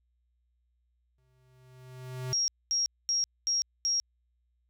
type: tone with exponential growth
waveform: square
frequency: 128 Hz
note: C3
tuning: 38 cents flat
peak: -32 dBFS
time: 1.18-2.33 s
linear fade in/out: 2 ms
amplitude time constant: 250 ms
type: tone bursts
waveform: sine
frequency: 5600 Hz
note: F8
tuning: 4 cents sharp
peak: -25 dBFS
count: 5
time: 2.33-4 s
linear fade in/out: 0 ms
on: 150 ms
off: 230 ms
effects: added 60 Hz sine -70 dBFS peak until 4.69 s